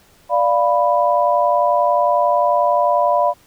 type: chord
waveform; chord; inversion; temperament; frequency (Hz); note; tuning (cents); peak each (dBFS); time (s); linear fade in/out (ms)
sine; B diminished; first; equal; 587.3 / 698.5 / 987.8; D5 / F5 / B5; 0 / 0 / 0; -17; 0.29-3.34; 50
effects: pink hiss -52 dBFS RMS until 3.46 s